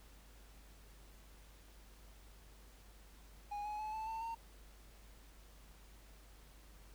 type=tone with pitch steps; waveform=triangle; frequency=824 / 841.3 / 859 / 877 / 895.5 / 914.3 Hz; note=G#5 / G#5 / A5 / A5 / A5 / A#5; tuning=-14 / +22 / -42 / -6 / +30 / -34 cents; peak=-38 dBFS; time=3.51-4.35 s; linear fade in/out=10 ms; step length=140 ms; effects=added 50 Hz sine -58 dBFS peak until 6.94 s + pink hiss -64 dBFS RMS until 6.94 s